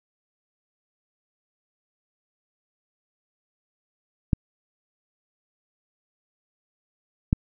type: clicks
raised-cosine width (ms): 5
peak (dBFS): -6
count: 2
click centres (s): 4.332 / 7.329
effects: none